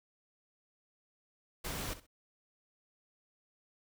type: noise with echo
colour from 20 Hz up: pink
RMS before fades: -39 dBFS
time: 1.64-1.94 s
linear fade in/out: 10 ms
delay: 64 ms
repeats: 2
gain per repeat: -14 dB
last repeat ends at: 2.068 s
effects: none